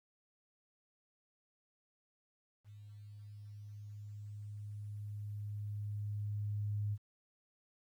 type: tone with level ramp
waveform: sine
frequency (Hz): 103.83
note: G#2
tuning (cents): 0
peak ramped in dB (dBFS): -51 to -33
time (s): 2.64-6.98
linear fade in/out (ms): 50
effects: 12-bit